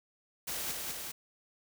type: noise with echo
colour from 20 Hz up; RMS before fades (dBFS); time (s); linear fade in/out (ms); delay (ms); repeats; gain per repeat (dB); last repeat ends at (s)
white; -37; 0.47-0.72; 10; 200; 2; -2; 1.12
effects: none